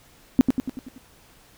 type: tone with echo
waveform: sine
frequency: 257.9 Hz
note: C4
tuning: 25 cents flat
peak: -9 dBFS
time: 0.39-0.41 s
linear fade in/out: 0 ms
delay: 95 ms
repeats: 6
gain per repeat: -5 dB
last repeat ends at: 0.98 s
effects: pink hiss -54 dBFS RMS until 1.57 s